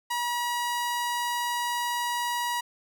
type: tone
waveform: sawtooth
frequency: 962 Hz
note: B5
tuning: 46 cents flat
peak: -23 dBFS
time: 0.1-2.61 s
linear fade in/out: 10 ms
effects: none